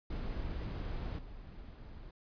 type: noise with level steps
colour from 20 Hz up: brown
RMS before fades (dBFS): -38 / -49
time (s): 0.1-2.11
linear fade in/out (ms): 5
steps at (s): 1.18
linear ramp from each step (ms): 10
effects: resampled to 11025 Hz